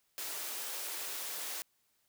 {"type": "high-pass noise", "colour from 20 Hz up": "white", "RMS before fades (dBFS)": -40, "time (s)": [0.18, 1.62], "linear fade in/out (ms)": 0, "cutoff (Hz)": 320, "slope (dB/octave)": 24, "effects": ["white hiss -75 dBFS RMS until 2.08 s"]}